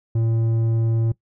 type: tone with low-pass filter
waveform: square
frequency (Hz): 113.7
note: A#2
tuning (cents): -43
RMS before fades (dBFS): -20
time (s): 0.15-1.12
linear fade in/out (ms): 5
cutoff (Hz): 330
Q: 0.54
effects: noise-tail reverb RT60 0.1 s tail -20 dB re dry

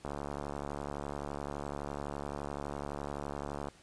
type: click train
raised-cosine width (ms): 1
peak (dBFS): -24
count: 262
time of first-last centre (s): 0.05-3.685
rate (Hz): 71.8
effects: pink hiss -60 dBFS RMS until 3.82 s + resampled to 22050 Hz

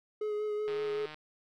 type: tone with vibrato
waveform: triangle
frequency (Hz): 422.1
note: G#4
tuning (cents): +28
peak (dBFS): -29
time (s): 0.21-1.06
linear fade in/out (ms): 5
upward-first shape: sine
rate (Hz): 5.3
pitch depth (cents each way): 17
type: click train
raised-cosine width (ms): 0.3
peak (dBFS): -29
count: 72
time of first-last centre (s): 0.68-1.144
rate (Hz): 153
effects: none

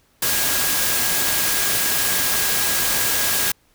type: tone in noise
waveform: sine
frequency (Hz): 1641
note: G#6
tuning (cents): -21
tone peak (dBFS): -30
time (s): 0.22-3.52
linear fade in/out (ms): 5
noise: white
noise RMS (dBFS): -20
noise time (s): 0.22-3.52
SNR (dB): -13
effects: pink hiss -60 dBFS RMS until 3.74 s

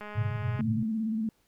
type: click train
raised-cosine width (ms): 0.5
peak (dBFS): -27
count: 126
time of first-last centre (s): 0.01-0.608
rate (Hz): 209
type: band-pass noise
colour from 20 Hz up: pink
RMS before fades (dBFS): -31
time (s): 0.15-0.83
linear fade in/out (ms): 2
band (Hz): 100 to 140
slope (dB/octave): 96
type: tone with vibrato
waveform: sine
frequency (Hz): 220.7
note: A3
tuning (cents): +5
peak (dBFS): -27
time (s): 0.59-1.29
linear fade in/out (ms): 2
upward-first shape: square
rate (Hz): 17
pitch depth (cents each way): 43
effects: pink hiss -70 dBFS RMS until 1.47 s

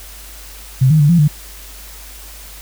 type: tone with pitch steps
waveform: sine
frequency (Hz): 131 / 155.6 / 146 / 171.8 / 148.9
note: C3 / D#3 / D3 / F3 / D3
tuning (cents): +2 / 0 / -10 / -28 / +24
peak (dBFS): -7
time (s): 0.81-1.28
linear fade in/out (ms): 10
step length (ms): 94
effects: added 50 Hz sine -36 dBFS peak until 2.61 s + white hiss -37 dBFS RMS until 2.61 s

